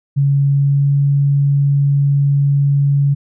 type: tone with pitch glide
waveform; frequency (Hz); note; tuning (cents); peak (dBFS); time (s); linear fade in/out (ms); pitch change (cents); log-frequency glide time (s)
sine; 140 to 141.06; C#3 to C#3; +18 to +31; -10; 0.16-3.15; 20; +13; 0.5-0.94
effects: none